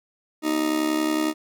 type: tone with amplitude modulation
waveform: 40% pulse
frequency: 311.1 Hz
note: D#4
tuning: in tune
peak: -17 dBFS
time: 0.42-1.34 s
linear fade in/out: 50 ms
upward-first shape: sine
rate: 70.9 Hz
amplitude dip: 70%
effects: none